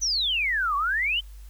sine exponential two-way sweep, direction down then up, 6200 to 1100 to 3146 Hz, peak -22 dBFS, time 0.01-1.21 s, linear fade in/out 20 ms, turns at 0.76 s, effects added 50 Hz sine -40 dBFS peak until 1.49 s + white hiss -58 dBFS RMS until 1.49 s

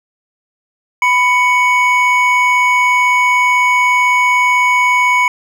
triangle tone pair together, 994 / 2231 Hz, B5 / C#7, +11 / +11 cents, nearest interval octave + major second, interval 1400 cents, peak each -10 dBFS, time 1.02-5.28 s, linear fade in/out 2 ms, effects none

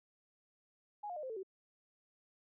sine tone with pitch steps, 830.6 / 710.7 / 608 / 520.2 / 445.1 / 380.8 Hz, G#5 / F5 / D#5 / C5 / A4 / F#4, 0 / +30 / -40 / -10 / +20 / +50 cents, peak -40 dBFS, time 1.03-1.432 s, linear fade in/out 10 ms, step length 67 ms, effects none

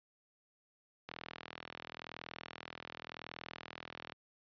click train, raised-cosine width 0.3 ms, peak -27 dBFS, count 125, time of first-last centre 1.09-4.122 s, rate 40.9 Hz, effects high-pass 100 Hz 12 dB/octave + resampled to 11025 Hz

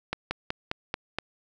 slowing click train, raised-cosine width 0.3 ms, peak -12 dBFS, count 6, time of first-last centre 0.13-1.186 s, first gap 180 ms, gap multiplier 1.08, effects none

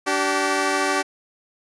10% pulse tone pair together, 290.9 / 383.5 Hz, D4 / G4, -16 / -38 cents, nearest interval perfect fourth, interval 478 cents, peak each -15 / -13 dBFS, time 0.06-1.03 s, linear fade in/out 20 ms, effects resampled to 22050 Hz

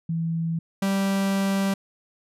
sine / 45% pulse tone pair in turn, 164.81 / 195.47 Hz, E3 / G3, 0 / -5 cents, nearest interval minor third, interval 295 cents, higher second, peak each -23 / -21 dBFS, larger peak second, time 0.09-0.59 / 0.82-1.74 s, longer second, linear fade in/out 5 ms, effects resampled to 32000 Hz

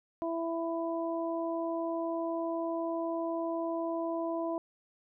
harmonic tone, 332 Hz, E4, 12 cents sharp, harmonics 1 / 2 / 3, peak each -34 / -34 / -40 dBFS, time 0.22-4.58 s, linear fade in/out 0 ms, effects none

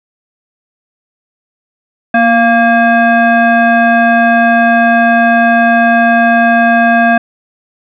sine tone with frequency modulation, 693 Hz, F5, 14 cents flat, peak -5 dBFS, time 2.14-7.18 s, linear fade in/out 5 ms, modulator 928 Hz, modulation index 1.2, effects none

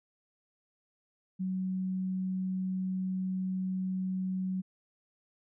sine tone, 186.9 Hz, F#3, 18 cents sharp, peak -30 dBFS, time 1.39-4.62 s, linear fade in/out 20 ms, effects none

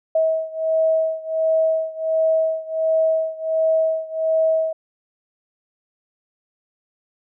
sine beating tone pair, 641 / 642.4 Hz, E5 / E5, -49 / -45 cents, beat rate 1.4 Hz, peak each -19 / -21 dBFS, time 0.15-4.73 s, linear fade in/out 5 ms, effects none

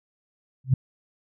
sine tone with exponential growth, 130.81 Hz, C3, in tune, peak -11 dBFS, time 0.64-0.74 s, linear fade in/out 5 ms, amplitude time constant 20 ms, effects none

